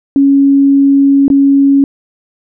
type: tone with dropouts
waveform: sine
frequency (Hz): 277.2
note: C#4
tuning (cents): 0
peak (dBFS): -4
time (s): 0.16-1.84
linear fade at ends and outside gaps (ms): 1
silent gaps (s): 1.281-1.301
effects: none